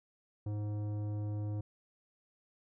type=tone with tanh clipping; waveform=sine; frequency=104.6 Hz; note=G#2; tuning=13 cents sharp; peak=-36 dBFS; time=0.46-1.61 s; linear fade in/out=5 ms; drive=13 dB; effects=none